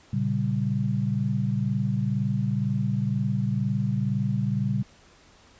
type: chord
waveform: sine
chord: G diminished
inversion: first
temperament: equal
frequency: 116.54 / 138.59 / 196 Hz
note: Bb2 / Db3 / G3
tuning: 0 / 0 / 0 cents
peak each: -27 dBFS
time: 0.13-4.83 s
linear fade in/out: 5 ms
effects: pink hiss -55 dBFS RMS until 5.59 s + resampled to 16000 Hz